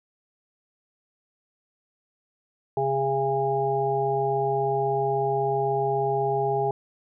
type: harmonic tone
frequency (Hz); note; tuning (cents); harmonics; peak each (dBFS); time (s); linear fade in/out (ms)
136.3; C#3; -29; 1 / 3 / 5 / 6; -31 / -25 / -30 / -26; 2.77-6.71; 2
effects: none